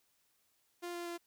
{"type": "tone with pitch steps", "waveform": "sawtooth", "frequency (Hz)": [349.2, 346.4, 343.6], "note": ["F4", "F4", "F4"], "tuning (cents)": [0, -14, -28], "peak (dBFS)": -36, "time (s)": [0.82, 1.18], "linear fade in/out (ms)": 20, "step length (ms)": 120, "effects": ["white hiss -75 dBFS RMS until 1.26 s"]}